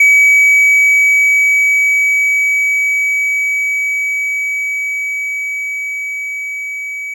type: tone with level ramp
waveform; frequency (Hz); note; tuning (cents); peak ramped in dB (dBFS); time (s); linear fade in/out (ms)
triangle; 2277; C#7; +46; -3 to -19; 0-7.14; 5
effects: none